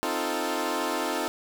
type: chord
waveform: 15% pulse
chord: F dominant seventh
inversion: second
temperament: equal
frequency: 261.6 / 311.1 / 349.2 / 440 Hz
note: C4 / Eb4 / F4 / A4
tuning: 0 / 0 / 0 / 0 cents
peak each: -27 / -25 / -26 / -26 dBFS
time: 0.03-1.28 s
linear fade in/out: 0 ms
effects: 8-bit